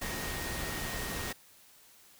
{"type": "tone in noise", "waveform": "sine", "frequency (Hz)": 1864.7, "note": "A#6", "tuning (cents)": 0, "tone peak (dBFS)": -43, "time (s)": [0.01, 1.33], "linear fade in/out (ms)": 10, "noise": "pink", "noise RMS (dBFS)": -37, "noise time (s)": [0.01, 1.33], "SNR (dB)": -9, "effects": ["white hiss -59 dBFS RMS until 2.19 s"]}